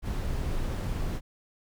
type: noise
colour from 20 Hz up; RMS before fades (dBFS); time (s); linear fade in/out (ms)
brown; -30; 0.02-1.21; 50
effects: none